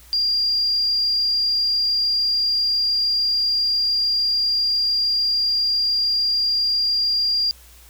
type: tone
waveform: sine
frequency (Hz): 4789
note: D8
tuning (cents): +33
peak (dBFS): -17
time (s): 0.13-7.51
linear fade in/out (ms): 0
effects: added 60 Hz sine -47 dBFS peak until 7.89 s + white hiss -49 dBFS RMS until 7.89 s